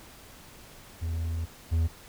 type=tone pair in turn; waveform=triangle; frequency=82.41 / 81.84 Hz; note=E2 / E2; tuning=0 / -12 cents; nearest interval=unison; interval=12 cents; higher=first; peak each=-26 / -20 dBFS; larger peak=second; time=1.01-1.46 / 1.71-1.88 s; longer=first; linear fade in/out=20 ms; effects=pink hiss -50 dBFS RMS until 2.08 s